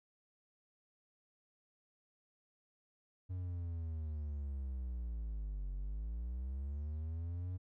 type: linear two-way sweep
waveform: triangle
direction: down then up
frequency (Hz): 92.5 to 46 to 92.5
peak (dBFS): -36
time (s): 3.29-7.58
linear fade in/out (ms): 20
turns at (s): 5.72
effects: none